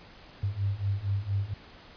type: beating tone pair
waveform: sine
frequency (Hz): 97 / 101.3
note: G2 / G#2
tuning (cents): -18 / -43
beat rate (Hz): 4.3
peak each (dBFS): -31 / -29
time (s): 0.43-1.54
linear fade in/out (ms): 5
effects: pink hiss -51 dBFS RMS until 1.96 s + resampled to 11025 Hz